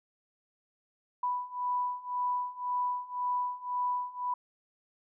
sine beating tone pair, 987.8 / 989.7 Hz, B5 / B5, 0 / +3 cents, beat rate 1.9 Hz, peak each -34 / -32 dBFS, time 1.23-4.34 s, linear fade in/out 5 ms, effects none

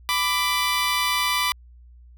15% pulse tone pair together, 995.5 / 1174.7 Hz, B5 / D6, +14 / 0 cents, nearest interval minor third, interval 286 cents, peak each -17 dBFS, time 0.09-1.52 s, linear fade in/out 0 ms, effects added 60 Hz sine -45 dBFS peak until 2.17 s

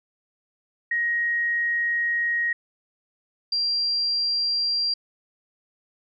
sine tone pair in turn, 1883 / 4745 Hz, A#6 / D8, +17 / +17 cents, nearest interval octave + major third, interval 1600 cents, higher second, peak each -21 dBFS, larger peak neither, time 0.91-2.53 / 3.52-4.94 s, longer first, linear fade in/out 5 ms, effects none

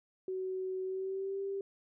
sine tone with pitch glide, 374.9 to 393.3 Hz, F#4 to G4, +23 to +6 cents, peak -34 dBFS, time 0.28-1.61 s, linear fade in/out 2 ms, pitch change +83 cents, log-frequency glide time 0.83-1.41 s, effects none

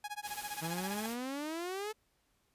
sawtooth tone with tremolo, 830.6 Hz, G#5, in tune, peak -33 dBFS, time 0.04-1.06 s, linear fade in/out 2 ms, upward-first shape sine, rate 15 Hz, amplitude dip 100%
white noise, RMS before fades -45 dBFS, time 0.22-1.17 s, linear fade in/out 50 ms
sawtooth exponential sweep, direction up, 157.7 to 440 Hz, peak -33 dBFS, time 0.61-1.93 s, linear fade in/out 20 ms
effects pink hiss -75 dBFS RMS until 2.54 s + resampled to 32000 Hz

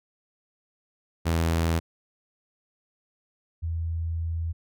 sawtooth / sine tone pair in turn, 82.6 / 82.6 Hz, E2 / E2, +4 / +4 cents, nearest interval unison, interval 0 cents, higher neither, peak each -18 / -26 dBFS, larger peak first, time 1.25-1.8 / 3.62-4.53 s, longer second, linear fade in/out 20 ms, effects none

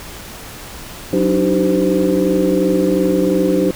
sine tone cluster, 184.4 / 290.8 / 313.6 / 384.8 / 513 Hz, F#3 / D4 / D#4 / G4 / C5, -6 / -17 / +14 / -32 / -34 cents, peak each -18 dBFS, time 1.13-3.71 s, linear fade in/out 2 ms, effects tanh soft clip ceiling -3 dBFS + pink hiss -33 dBFS RMS until 3.75 s

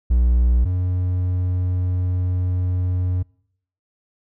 triangle tone pair in turn, 60.3 / 90.69 Hz, B1 / F#2, -41 / -34 cents, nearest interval perfect fifth, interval 707 cents, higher second, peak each -11 / -16 dBFS, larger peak first, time 0.1-0.65 / 0.65-3.23 s, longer second, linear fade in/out 10 ms, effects noise-tail reverb RT60 0.7 s tail -25 dB re dry

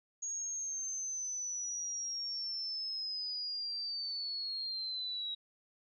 sine linear sweep, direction down, 6645 to 3836 Hz, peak -36 dBFS, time 0.22-5.35 s, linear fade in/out 10 ms, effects none

